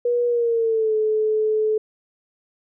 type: tone with pitch glide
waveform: sine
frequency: 482.2 to 432.1 Hz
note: B4 to A4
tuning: -41 to -31 cents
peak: -17 dBFS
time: 0.05-1.78 s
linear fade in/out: 5 ms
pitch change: -190 cents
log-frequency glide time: 0.27-0.95 s
effects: none